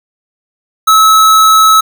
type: tone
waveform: square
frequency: 1296 Hz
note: E6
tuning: 30 cents flat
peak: -4 dBFS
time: 0.87-1.81 s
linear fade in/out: 10 ms
effects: 7-bit